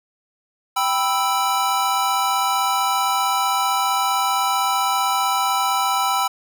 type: chord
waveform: square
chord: E minor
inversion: first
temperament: equal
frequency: 784 / 987.8 / 1318.5 Hz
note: G5 / B5 / E6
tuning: 0 / 0 / 0 cents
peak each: -23 dBFS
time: 0.76-6.28 s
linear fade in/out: 10 ms
effects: none